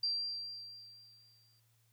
sine tone with exponential decay, 4724 Hz, D8, 9 cents sharp, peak -30 dBFS, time 0.03-1.6 s, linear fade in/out 5 ms, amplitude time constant 340 ms, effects added 114 Hz sine -70 dBFS peak until 1.92 s + white hiss -75 dBFS RMS until 1.92 s

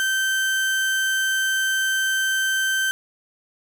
35% pulse tone, 1552 Hz, G6, 18 cents flat, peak -18 dBFS, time 0-2.91 s, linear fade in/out 0 ms, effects none

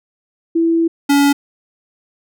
sine / square tone pair in turn, 331.3 / 283.3 Hz, E4 / C#4, +9 / +38 cents, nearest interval minor third, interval 271 cents, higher first, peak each -11 / -10 dBFS, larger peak second, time 0.55-0.88 / 1.09-1.33 s, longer first, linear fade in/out 10 ms, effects none

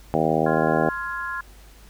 harmonic tone, 79 Hz, D#2, 27 cents sharp, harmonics 2 / 3 / 4 / 5 / 6 / 7 / 8 / 9 / 10, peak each -27 / -27 / -27 / -27 / -27 / -27 / -27 / -27 / -27 dBFS, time 0.14-0.89 s, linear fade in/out 0 ms
sine chord, F minor, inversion second, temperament equal with one note detuned, 1046.5 / 1396.9 / 1675.7 Hz, C6 / F6 / Ab6, 0 / 0 / +15 cents, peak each -31 dBFS, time 0.46-1.41 s, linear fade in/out 5 ms
effects added 50 Hz sine -46 dBFS peak until 1.89 s + pink hiss -52 dBFS RMS until 1.89 s

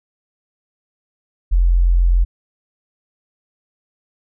sine tone, 43.65 Hz, F1, in tune, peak -10 dBFS, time 1.51-2.25 s, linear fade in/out 20 ms, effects none

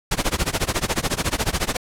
pink noise with tremolo, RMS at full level -19 dBFS, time 0.11-1.77 s, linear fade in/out 5 ms, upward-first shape sine, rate 14 Hz, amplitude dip 95%, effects low-pass 11000 Hz 12 dB/octave

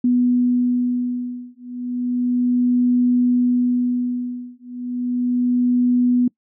sine beating tone pair, 246.2 / 246.53 Hz, B3 / B3, -5 / -3 cents, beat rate 0.33 Hz, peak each -19 dBFS, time 0.04-6.28 s, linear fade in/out 5 ms, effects noise-tail reverb RT60 0.1 s tail -24 dB re dry

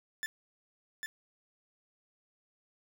40% pulse tone with echo, 1760 Hz, A6, in tune, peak -33 dBFS, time 0.23-0.26 s, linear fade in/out 0 ms, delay 800 ms, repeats 1, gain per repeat -3 dB, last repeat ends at 1.06 s, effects none

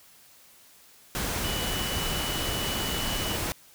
sine tone in noise, 2960 Hz, F#7, in tune, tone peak -34 dBFS, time 1.44-3.36 s, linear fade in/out 0 ms, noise pink, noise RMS -30 dBFS, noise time 1.15-3.52 s, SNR -7 dB, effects white hiss -55 dBFS RMS until 3.74 s

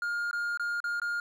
triangle tone with dropouts, 1415 Hz, F6, 22 cents sharp, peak -27 dBFS, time 0.02-1.2 s, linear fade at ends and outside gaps 2 ms, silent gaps 0.312-0.33 / 0.574-0.596 / 0.803-0.841 / 0.999-1.017 s, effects none

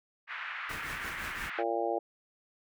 pink band-pass noise, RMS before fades -39 dBFS, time 0.27-1.64 s, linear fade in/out 50 ms, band 1300 to 2300 Hz, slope 24 dB/octave
pink noise with tremolo, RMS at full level -42 dBFS, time 0.69-1.5 s, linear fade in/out 5 ms, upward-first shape triangle, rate 5.8 Hz, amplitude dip 70%
harmonic tone, 115 Hz, A#2, 23 cents flat, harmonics 3 / 4 / 5 / 6 / 7, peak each -35 / -35 / -35 / -35 / -35 dBFS, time 1.58-1.99 s, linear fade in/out 10 ms
effects none

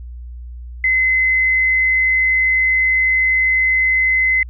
sine tone, 2047 Hz, C7, 38 cents flat, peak -12 dBFS, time 0.84-4.43 s, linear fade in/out 2 ms, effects added 60 Hz sine -29 dBFS peak until 4.49 s

